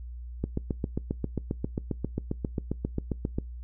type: click train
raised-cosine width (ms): 3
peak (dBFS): -15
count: 23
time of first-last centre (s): 0.44-3.385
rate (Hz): 7.47
effects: noise-tail reverb RT60 0.2 s tail -24 dB re dry + added 60 Hz sine -37 dBFS peak until 3.63 s